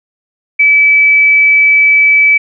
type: tone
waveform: sine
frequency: 2300 Hz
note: D7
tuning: 37 cents flat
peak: -4 dBFS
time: 0.59-2.38 s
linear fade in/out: 10 ms
effects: none